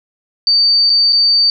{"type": "tone with dropouts", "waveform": "sine", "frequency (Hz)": 4600, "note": "D8", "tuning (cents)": -37, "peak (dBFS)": -8, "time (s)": [0.47, 1.5], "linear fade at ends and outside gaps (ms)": 1, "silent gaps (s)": [[0.896, 0.9], [1.124, 1.129]], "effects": []}